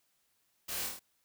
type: noise with echo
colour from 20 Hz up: white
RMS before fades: -40 dBFS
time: 0.68-0.87 s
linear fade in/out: 10 ms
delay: 25 ms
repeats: 5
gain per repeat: -2 dB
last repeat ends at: 0.995 s
effects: white hiss -75 dBFS RMS until 1.24 s